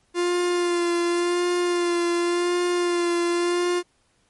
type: tone with vibrato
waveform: 45% pulse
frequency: 349.2 Hz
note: F4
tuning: in tune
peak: -20 dBFS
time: 0.14-3.83 s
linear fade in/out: 50 ms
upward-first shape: sine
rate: 0.9 Hz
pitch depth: 22 cents each way
effects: pink hiss -65 dBFS RMS until 4.29 s + MP3 48 kbps